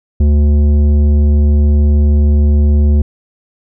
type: tone with tanh clipping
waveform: sine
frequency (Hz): 73.42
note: D2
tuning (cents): 0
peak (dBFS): -8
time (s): 0.2-3.02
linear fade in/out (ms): 5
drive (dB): 11
effects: none